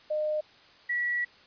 sine tone pair in turn, 610 / 1936.6 Hz, D#5 / B6, -34 / -34 cents, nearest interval octave + minor sixth, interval 2000 cents, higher second, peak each -26 dBFS, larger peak neither, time 0.1-0.41 / 0.89-1.25 s, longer second, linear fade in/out 10 ms, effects white hiss -56 dBFS RMS until 1.46 s + resampled to 11025 Hz

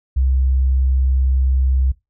sine tone, 65.41 Hz, C2, in tune, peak -13 dBFS, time 0.16-1.92 s, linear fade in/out 10 ms, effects noise-tail reverb RT60 0.2 s tail -20 dB re dry

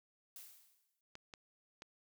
blue noise with exponential decay, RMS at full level -50 dBFS, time 0.36-1.01 s, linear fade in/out 1 ms, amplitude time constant 140 ms
clicks, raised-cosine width 0.2 ms, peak -32 dBFS, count 3, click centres 1.154 / 1.338 / 1.821 s
effects none

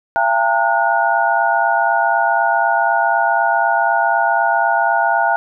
sine tone cluster, 679 / 803 / 911 / 1450 Hz, F5 / G5 / A#5 / F#6, -49 / +41 / -40 / -35 cents, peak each -18 dBFS, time 0.16-5.36 s, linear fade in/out 0 ms, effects none

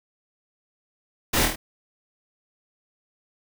pink noise with echo, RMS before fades -22 dBFS, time 1.33-1.46 s, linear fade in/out 10 ms, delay 25 ms, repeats 4, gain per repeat -3 dB, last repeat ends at 1.56 s, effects none

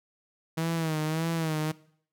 sawtooth tone with vibrato, 160 Hz, D#3, 49 cents sharp, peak -23 dBFS, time 0.57-1.72 s, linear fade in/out 10 ms, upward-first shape sine, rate 1.7 Hz, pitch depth 67 cents each way, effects noise-tail reverb RT60 0.6 s tail -20 dB re dry

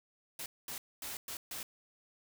white noise bursts at uneven times, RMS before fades -42 dBFS, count 5, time 0.39-0.46 / 0.68-0.78 / 1.02-1.17 / 1.28-1.37 / 1.51-1.63 s, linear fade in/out 2 ms, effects none

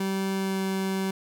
30% pulse tone with pitch glide, 193 to 191.67 Hz, G3 to G3, -27 to -39 cents, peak -23 dBFS, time 0-1.11 s, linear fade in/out 5 ms, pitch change -12 cents, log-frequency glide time 0.34-0.61 s, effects none

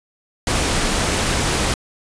pink noise, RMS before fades -19 dBFS, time 0.47-1.74 s, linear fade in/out 2 ms, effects resampled to 22050 Hz

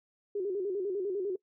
sine tone with vibrato, 386.7 Hz, G4, 24 cents flat, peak -30 dBFS, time 0.35-1.36 s, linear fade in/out 5 ms, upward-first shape square, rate 10 Hz, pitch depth 96 cents each way, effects noise-tail reverb RT60 0.1 s tail -23 dB re dry

